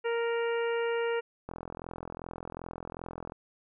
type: harmonic tone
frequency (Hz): 466.2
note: A#4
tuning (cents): 0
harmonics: 1 / 2 / 3 / 4 / 5 / 6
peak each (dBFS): -28 / -38 / -39 / -41 / -44 / -44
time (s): 0.04-1.21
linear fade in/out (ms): 20
type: click train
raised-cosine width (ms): 1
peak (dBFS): -25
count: 79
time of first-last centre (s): 1.49-3.321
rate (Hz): 42.6
effects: none